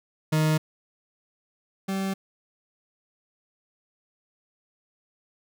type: tone pair in turn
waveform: 40% pulse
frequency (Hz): 155.56 / 193.16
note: D#3 / G3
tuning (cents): 0 / -25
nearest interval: major third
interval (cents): 375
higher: second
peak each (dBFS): -19 / -25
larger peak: first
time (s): 0.32-0.58 / 1.88-2.14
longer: neither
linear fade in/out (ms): 10
effects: none